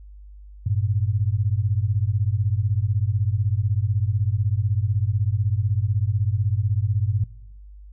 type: beating tone pair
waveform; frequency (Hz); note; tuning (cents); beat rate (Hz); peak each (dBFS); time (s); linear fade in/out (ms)
sine; 96.7 / 112.7; G2 / A2; -23 / +42; 16; -21 / -23; 0.66-7.24; 5
effects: noise-tail reverb RT60 0.8 s tail -21 dB re dry + added 50 Hz sine -40 dBFS peak until 7.92 s